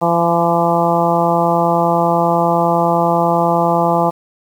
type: harmonic tone with a mistuned harmonic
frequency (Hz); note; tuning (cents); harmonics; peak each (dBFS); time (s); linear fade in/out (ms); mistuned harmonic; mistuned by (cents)
170; F3; -46; 1 / 2 / 3 / 4 / 5 / 6 / 7; -19 / -21 / -19 / -17 / -17 / -21 / -23; 0.01-4.11; 20; 7; -16
effects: 7-bit